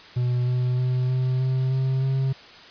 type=tone with pitch steps; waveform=triangle; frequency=123.47 / 125.12 / 126.79 / 128.49 / 130.21 / 131.95 / 133.71 Hz; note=B2 / B2 / B2 / C3 / C3 / C3 / C3; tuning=0 / +23 / +46 / -31 / -8 / +15 / +38 cents; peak=-18 dBFS; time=0.16-2.33 s; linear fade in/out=10 ms; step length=310 ms; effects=white hiss -45 dBFS RMS until 2.7 s + resampled to 11025 Hz